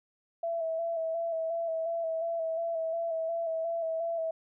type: tone with vibrato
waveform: sine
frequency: 660 Hz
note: E5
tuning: 2 cents sharp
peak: -29 dBFS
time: 0.43-4.31 s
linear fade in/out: 5 ms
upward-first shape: square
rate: 2.8 Hz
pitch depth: 28 cents each way
effects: none